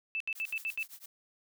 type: tone bursts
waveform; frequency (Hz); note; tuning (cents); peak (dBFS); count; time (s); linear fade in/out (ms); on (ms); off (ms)
sine; 2637; E7; 0; -31; 6; 0.15-0.828; 0; 53; 72
type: noise with tremolo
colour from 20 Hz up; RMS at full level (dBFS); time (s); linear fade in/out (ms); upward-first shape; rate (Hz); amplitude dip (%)
blue; -46; 0.35-1.06; 5; triangle; 8.9; 100
effects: none